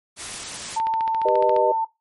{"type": "noise", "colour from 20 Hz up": "white", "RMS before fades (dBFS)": -32, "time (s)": [0.16, 0.8], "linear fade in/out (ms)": 50}
{"type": "tone", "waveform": "sine", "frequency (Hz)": 895, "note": "A5", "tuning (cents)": 29, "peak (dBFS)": -19, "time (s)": [0.76, 1.85], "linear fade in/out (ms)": 10}
{"type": "click train", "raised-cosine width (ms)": 0.3, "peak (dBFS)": -18, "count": 12, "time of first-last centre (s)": [0.8, 1.564], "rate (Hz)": 14.4}
{"type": "chord", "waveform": "sine", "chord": "G augmented", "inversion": "none", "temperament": "just", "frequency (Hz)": [392, 490, 612.5], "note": ["G4", "B4", "D#5"], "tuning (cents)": [0, -14, -27], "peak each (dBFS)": [-24, -21, -20], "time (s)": [1.25, 1.72], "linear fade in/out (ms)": 5}
{"effects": ["noise-tail reverb RT60 0.2 s tail -17 dB re dry", "MP3 48 kbps"]}